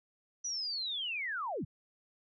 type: linear sweep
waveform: sine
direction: down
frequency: 5960 to 87.31 Hz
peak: -34 dBFS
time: 0.44-1.65 s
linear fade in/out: 10 ms
effects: none

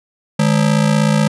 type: ring-modulated tone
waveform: square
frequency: 180.7 Hz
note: F#3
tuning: 41 cents flat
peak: -9 dBFS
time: 0.39-1.28 s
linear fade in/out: 5 ms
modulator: 28.2 Hz
effects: resampled to 24000 Hz

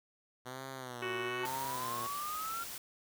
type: tone with vibrato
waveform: 5% pulse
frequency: 124.6 Hz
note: B2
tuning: 16 cents sharp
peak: -31 dBFS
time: 0.45-2.08 s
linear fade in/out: 20 ms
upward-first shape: sine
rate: 1.1 Hz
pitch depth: 120 cents each way
type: harmonic tone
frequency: 371.4 Hz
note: F#4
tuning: 7 cents sharp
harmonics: 1 / 3 / 4 / 5 / 6 / 7 / 8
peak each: -38 / -43 / -44 / -45 / -46 / -46 / -47 dBFS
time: 1.02-1.46 s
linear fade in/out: 5 ms
type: exponential sweep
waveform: sine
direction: up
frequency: 881 to 1389 Hz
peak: -37 dBFS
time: 1.43-2.64 s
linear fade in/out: 10 ms
type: noise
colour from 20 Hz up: white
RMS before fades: -44 dBFS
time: 1.45-2.78 s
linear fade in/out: 2 ms
effects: none

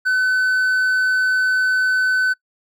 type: tone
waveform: triangle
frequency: 1512 Hz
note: F#6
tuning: 37 cents sharp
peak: -13 dBFS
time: 0.05-2.34 s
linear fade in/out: 20 ms
effects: noise-tail reverb RT60 0.1 s tail -23 dB re dry

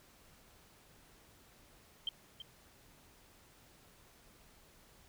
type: tone with echo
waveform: sine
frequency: 3136 Hz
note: G7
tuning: in tune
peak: -33 dBFS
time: 2.07-2.09 s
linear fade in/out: 2 ms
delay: 330 ms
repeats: 1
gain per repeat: -11 dB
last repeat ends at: 2.42 s
effects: pink hiss -63 dBFS RMS until 5.08 s

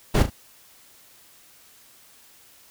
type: noise with echo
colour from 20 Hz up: brown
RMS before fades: -17 dBFS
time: 0.14-0.23 s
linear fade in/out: 10 ms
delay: 36 ms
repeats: 2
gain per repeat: -9 dB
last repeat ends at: 0.302 s
effects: white hiss -53 dBFS RMS until 2.7 s

